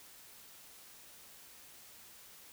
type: silence
effects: white hiss -56 dBFS RMS until 2.52 s